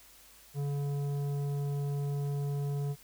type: tone with tanh clipping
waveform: sine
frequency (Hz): 142.4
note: C#3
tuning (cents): +47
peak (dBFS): -32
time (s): 0.54-2.96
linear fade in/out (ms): 50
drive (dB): 11
effects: added 50 Hz sine -66 dBFS peak until 3.03 s + white hiss -57 dBFS RMS until 3.03 s